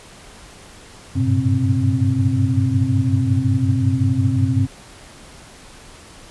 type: tone cluster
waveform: sine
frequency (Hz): 96.8 / 102.3 / 118.4 / 130.9 / 264.6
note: G2 / G#2 / A#2 / C3 / C4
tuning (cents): -21 / -26 / +27 / +1 / +20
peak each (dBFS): -21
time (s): 1.15-4.67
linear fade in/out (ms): 20
effects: pink hiss -42 dBFS RMS until 6.3 s + resampled to 24000 Hz